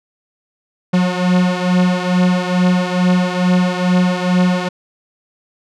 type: beating tone pair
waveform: 45% pulse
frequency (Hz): 180 / 182.3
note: F#3 / F#3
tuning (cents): -47 / -25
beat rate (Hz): 2.3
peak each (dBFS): -14 / -17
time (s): 0.93-4.69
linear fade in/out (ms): 10
effects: low-pass 5000 Hz 12 dB/octave